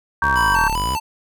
sine chord, G diminished, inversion first, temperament just, 940.8 / 1128.9 / 1568 Hz, Bb5 / Db6 / G6, +16 / +31 / 0 cents, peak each -20 / -21 / -18 dBFS, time 0.22-0.68 s, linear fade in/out 2 ms
sawtooth linear two-way sweep, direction down then up, 75 to 31.62 to 75 Hz, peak -20 dBFS, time 0.22-0.97 s, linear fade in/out 20 ms, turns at 0.7 s
square tone with vibrato, 940 Hz, A#5, 14 cents sharp, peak -21 dBFS, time 0.35-1 s, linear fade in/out 20 ms, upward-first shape square, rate 2.5 Hz, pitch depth 95 cents each way
effects none

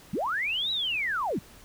sine linear two-way sweep, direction up then down, 130 to 3951 to 130 Hz, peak -26 dBFS, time 0.13-1.39 s, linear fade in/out 5 ms, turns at 0.71 s, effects pink hiss -52 dBFS RMS until 1.64 s

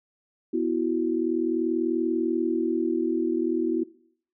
sine chord, B suspended fourth, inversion none, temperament equal, 246.9 / 329.6 / 370 Hz, B3 / E4 / F#4, 0 / 0 / 0 cents, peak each -29 / -25 / -27 dBFS, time 0.53-3.84 s, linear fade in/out 10 ms, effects noise-tail reverb RT60 0.6 s tail -20 dB re dry

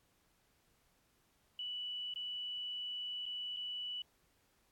sine tone with dropouts, 2960 Hz, F#7, in tune, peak -39 dBFS, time 1.59-4.02 s, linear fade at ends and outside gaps 2 ms, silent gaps 2.139-2.159 / 3.256-3.262 / 3.564-3.569 s, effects pink hiss -74 dBFS RMS until 4.71 s + AAC 64 kbps

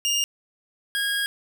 25% pulse tone pair in turn, 2826 / 1637.7 Hz, F7 / G#6, +20 / -25 cents, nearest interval major sixth, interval 945 cents, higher first, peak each -17 / -19 dBFS, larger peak first, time 0.05-0.24 / 0.95-1.26 s, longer second, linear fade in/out 0 ms, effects none

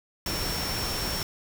sine tone in noise, 5450 Hz, F8, 43 cents flat, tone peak -33 dBFS, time 0.26-1.23 s, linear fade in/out 2 ms, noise pink, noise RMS -31 dBFS, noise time 0.26-1.23 s, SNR -5 dB, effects none

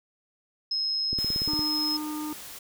sine tone, 5150 Hz, E8, 41 cents flat, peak -25 dBFS, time 0.71-1.97 s, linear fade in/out 5 ms
click train, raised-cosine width 3 ms, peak -22 dBFS, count 9, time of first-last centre 1.13-1.592 s, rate 17.3 Hz
white noise, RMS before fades -42 dBFS, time 1.18-2.59 s, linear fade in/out 5 ms
harmonic tone, 303.8 Hz, D#4, 41 cents flat, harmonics 1 / 3 / 4, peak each -31 / -41 / -43 dBFS, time 1.48-2.33 s, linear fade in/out 2 ms
effects none

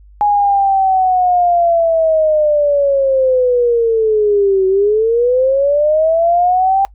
sine linear two-way sweep, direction down then up, 832 to 375.7 to 790 Hz, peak -9 dBFS, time 0.21-6.85 s, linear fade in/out 0 ms, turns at 4.67 s, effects noise-tail reverb RT60 0.1 s tail -22 dB re dry + added 50 Hz sine -39 dBFS peak until 6.94 s

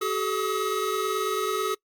square tone cluster, 380.2 / 429.4 / 1270 Hz, F#4 / A4 / D#6, +47 / -42 / +35 cents, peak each -30 dBFS, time 0.01-1.75 s, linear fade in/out 10 ms, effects noise-tail reverb RT60 0.1 s tail -24 dB re dry + Opus 48 kbps

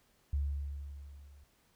sine tone with level ramp, 70.9 Hz, C#2, 40 cents sharp, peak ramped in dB -28 to -55 dBFS, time 0.33-1.44 s, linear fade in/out 5 ms, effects pink hiss -70 dBFS RMS until 1.75 s

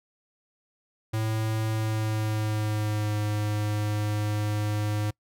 square tone with pitch glide, 110 to 105.21 Hz, A2 to G#2, 0 to +23 cents, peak -26 dBFS, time 1.13-5.11 s, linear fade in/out 10 ms, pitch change -77 cents, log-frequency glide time 1.7-3.18 s, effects noise-tail reverb RT60 0.1 s tail -25 dB re dry

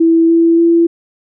sine tone with pitch steps, 329.6 / 333 / 336.5 Hz, E4 / E4 / E4, 0 / +18 / +36 cents, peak -6 dBFS, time 0-0.87 s, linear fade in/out 10 ms, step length 290 ms, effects none

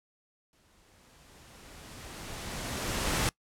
pink noise with exponential growth, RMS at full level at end -27 dBFS, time 0.53-3.29 s, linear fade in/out 1 ms, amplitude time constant 600 ms, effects noise-tail reverb RT60 0.1 s tail -24 dB re dry + low-pass 11000 Hz 12 dB/octave

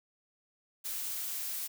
blue noise, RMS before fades -37 dBFS, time 0.84-1.68 s, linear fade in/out 20 ms, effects none

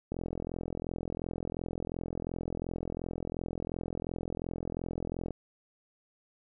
click train, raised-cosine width 2 ms, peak -22 dBFS, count 223, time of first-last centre 0.12-5.307 s, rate 42.8 Hz, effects none

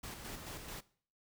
pink noise with tremolo, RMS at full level -45 dBFS, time 0.03-0.81 s, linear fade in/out 10 ms, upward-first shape square, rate 4.6 Hz, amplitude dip 40%, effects noise-tail reverb RT60 0.5 s tail -20 dB re dry

